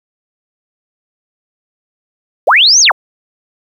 sine linear two-way sweep, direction up then down, 384.5 to 6590 to 384.5 Hz, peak -4 dBFS, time 2.47-2.92 s, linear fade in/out 10 ms, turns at 2.8 s, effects 7-bit

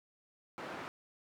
white band-pass noise, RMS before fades -44 dBFS, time 0.58-0.88 s, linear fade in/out 0 ms, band 170 to 1300 Hz, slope 12 dB/octave, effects none

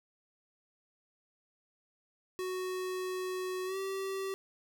square tone with pitch glide, 370 to 386.4 Hz, F#4 to G4, 0 to -25 cents, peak -35 dBFS, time 2.39-4.34 s, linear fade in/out 0 ms, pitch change +75 cents, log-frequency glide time 3.65-3.77 s, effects none

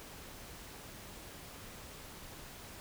silence, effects pink hiss -50 dBFS RMS until 2.8 s

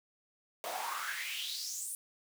pink noise with high-pass filter sweep, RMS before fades -39 dBFS, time 0.64-1.95 s, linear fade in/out 0 ms, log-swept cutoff 580 to 10000 Hz, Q 5.2, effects none

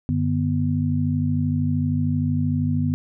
sine tone cluster, 95.7 / 148.7 / 245.9 Hz, G2 / D3 / B3, -41 / +22 / -7 cents, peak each -24 / -23 / -23 dBFS, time 0.09-2.94 s, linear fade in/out 0 ms, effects none

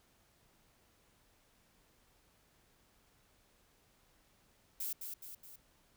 violet noise with echo, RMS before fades -39 dBFS, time 4.8-4.93 s, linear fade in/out 5 ms, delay 210 ms, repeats 3, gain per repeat -5 dB, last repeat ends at 5.56 s, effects pink hiss -70 dBFS RMS until 5.96 s

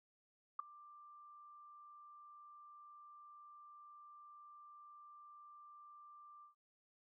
sine tone with ADSR envelope, 1183 Hz, D6, 12 cents sharp, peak -33 dBFS, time 0.59-6.55 s, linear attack 5 ms, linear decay 7 ms, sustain -23 dB, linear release 120 ms, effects none

